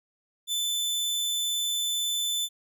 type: tone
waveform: sawtooth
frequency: 3518 Hz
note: A7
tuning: 1 cent flat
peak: -23 dBFS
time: 0.47-2.49 s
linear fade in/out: 50 ms
effects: none